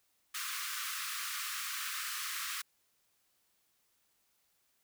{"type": "high-pass noise", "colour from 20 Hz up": "pink", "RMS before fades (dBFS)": -39, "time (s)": [0.34, 2.62], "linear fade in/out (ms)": 10, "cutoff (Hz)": 1100, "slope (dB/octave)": 96, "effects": ["white hiss -75 dBFS RMS until 4.83 s"]}